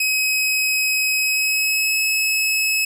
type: tone with pitch glide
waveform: sawtooth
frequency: 2543 to 2580 Hz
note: D#7 to E7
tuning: +37 to -38 cents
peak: -14 dBFS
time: 0-2.85 s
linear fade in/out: 5 ms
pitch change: +25 cents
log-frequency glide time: 1.17-1.99 s
effects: none